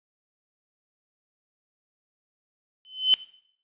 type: tone with exponential growth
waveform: sine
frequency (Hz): 3045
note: F#7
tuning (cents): +49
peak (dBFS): -12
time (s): 2.85-3.14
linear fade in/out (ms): 0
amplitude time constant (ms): 61
effects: noise-tail reverb RT60 0.6 s tail -18 dB re dry + resampled to 8000 Hz

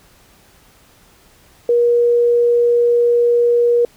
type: tone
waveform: sine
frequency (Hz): 476.9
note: A#4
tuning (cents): +39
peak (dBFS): -10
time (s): 1.69-3.85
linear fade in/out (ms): 2
effects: pink hiss -50 dBFS RMS until 3.96 s

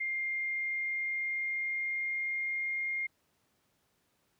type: tone with pitch glide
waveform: sine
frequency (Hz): 2112 to 2125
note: C7 to C7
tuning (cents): +16 to +26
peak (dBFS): -31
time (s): 0-3.07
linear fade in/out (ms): 10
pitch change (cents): +10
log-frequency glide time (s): 0.39-2.9
effects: pink hiss -74 dBFS RMS until 4.39 s + high-pass 80 Hz 12 dB/octave

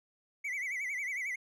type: tone with vibrato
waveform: triangle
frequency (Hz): 2129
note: C7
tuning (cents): +30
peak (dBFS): -32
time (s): 0.44-1.36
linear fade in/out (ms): 10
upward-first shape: sine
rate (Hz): 11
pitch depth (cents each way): 140
effects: none

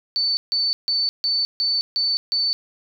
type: tone bursts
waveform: sine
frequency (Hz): 4514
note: C#8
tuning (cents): +31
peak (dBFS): -18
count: 7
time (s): 0.16-2.53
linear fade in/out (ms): 0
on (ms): 210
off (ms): 150
effects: none

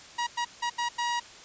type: tone bursts at uneven times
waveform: sawtooth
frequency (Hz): 955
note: A#5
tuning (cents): +42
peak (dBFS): -23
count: 5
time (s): 0.18-0.27 / 0.37-0.45 / 0.62-0.7 / 0.78-0.89 / 0.98-1.2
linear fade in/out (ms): 10
effects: white hiss -48 dBFS RMS until 1.44 s + resampled to 16000 Hz

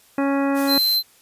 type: harmonic tone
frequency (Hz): 277.2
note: C#4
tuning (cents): 0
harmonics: 1 / 2 / 3 / 4 / 5 / 6 / 7 / 9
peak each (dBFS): -19 / -25 / -29 / -31 / -33 / -35 / -36 / -38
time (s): 0.18-0.78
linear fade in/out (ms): 2
type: noise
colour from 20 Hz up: blue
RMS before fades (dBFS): -32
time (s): 0.54-0.99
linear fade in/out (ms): 50
type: tone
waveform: square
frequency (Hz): 4097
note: C8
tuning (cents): -37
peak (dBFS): -17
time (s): 0.67-1.03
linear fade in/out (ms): 50
effects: white hiss -54 dBFS RMS until 1.21 s + resampled to 32000 Hz

